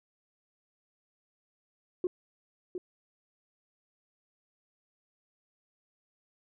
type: tone with echo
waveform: sine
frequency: 361.3 Hz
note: F#4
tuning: 41 cents flat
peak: -25 dBFS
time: 2.04-2.07 s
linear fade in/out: 2 ms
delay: 710 ms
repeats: 1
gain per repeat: -8 dB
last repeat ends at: 2.78 s
effects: tanh soft clip ceiling -21 dBFS